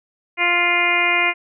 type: harmonic tone with a mistuned harmonic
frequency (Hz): 349.2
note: F4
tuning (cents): 0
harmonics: 1 / 2 / 3 / 4 / 5 / 6 / 7 / 8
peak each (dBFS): -28 / -25 / -25 / -27 / -29 / -18 / -20 / -28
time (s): 0.37-1.34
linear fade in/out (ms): 50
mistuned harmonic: 8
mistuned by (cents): +19
effects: none